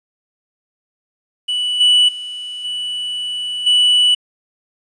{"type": "tone with level steps", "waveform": "triangle", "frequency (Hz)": 2960, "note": "F#7", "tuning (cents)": 0, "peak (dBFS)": [-15, -7, -24, -19, -8], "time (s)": [1.48, 4.15], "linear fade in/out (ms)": 10, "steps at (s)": [1.8, 2.08, 2.64, 3.66], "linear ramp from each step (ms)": 10, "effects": ["resampled to 22050 Hz", "8-bit"]}